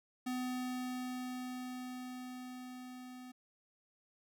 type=tone with level ramp; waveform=square; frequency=252.1 Hz; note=B3; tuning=36 cents sharp; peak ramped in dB=-36 to -49 dBFS; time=0.26-3.32 s; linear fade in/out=10 ms; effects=none